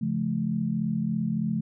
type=chord; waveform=sine; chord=Db augmented; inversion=none; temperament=just; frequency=138.59 / 173.24 / 216.5 Hz; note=Db3 / F3 / A3; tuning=0 / -14 / -28 cents; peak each=-32 / -29 / -27 dBFS; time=0.01-1.61 s; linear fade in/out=10 ms; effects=none